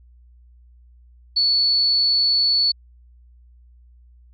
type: tone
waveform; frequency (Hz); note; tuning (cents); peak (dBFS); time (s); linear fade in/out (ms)
sine; 4435; C#8; 0; -15; 1.36-2.72; 10
effects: added 60 Hz sine -47 dBFS peak until 4.33 s